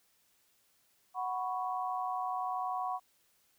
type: chord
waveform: sine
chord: F# suspended fourth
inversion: none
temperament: equal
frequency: 740 / 987.8 / 1108.7 Hz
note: F#5 / B5 / C#6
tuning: 0 / 0 / 0 cents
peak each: -35 / -39 / -38 dBFS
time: 1.14-3 s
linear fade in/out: 50 ms
effects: white hiss -71 dBFS RMS until 3.58 s